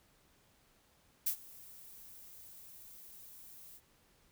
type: noise with ADSR envelope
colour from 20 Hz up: violet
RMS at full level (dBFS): -31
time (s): 1.26-3.81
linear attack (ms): 9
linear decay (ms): 87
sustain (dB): -23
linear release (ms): 54
effects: pink hiss -69 dBFS RMS until 4.31 s